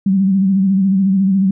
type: tone with vibrato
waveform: sine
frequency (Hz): 192.8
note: G3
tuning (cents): -28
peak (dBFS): -10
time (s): 0.06-1.51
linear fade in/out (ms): 5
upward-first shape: sine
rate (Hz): 14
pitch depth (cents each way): 57
effects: none